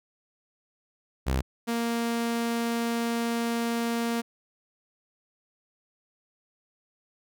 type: tone pair in turn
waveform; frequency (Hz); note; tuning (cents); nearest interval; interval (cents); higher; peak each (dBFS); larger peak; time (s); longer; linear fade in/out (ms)
sawtooth; 65.41 / 233.1; C2 / A#3; 0 / 0; octave + minor seventh; 2200; second; -20 / -22; first; 1.26-1.42 / 1.67-4.22; second; 20
effects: none